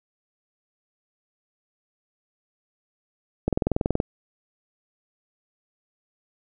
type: click train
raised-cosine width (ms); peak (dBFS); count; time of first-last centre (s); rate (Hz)
2; -8; 12; 3.48-4.001; 21.1
effects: none